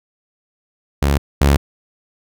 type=tone pair in turn; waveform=sawtooth; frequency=70.5 / 70.5 Hz; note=C#2 / C#2; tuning=+30 / +30 cents; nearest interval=unison; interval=0 cents; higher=neither; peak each=-9 / -6 dBFS; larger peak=second; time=1.02-1.18 / 1.41-1.57 s; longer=neither; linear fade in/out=5 ms; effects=none